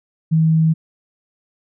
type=tone; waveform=sine; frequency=160.2 Hz; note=E3; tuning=49 cents flat; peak=-11 dBFS; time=0.31-0.74 s; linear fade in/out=20 ms; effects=none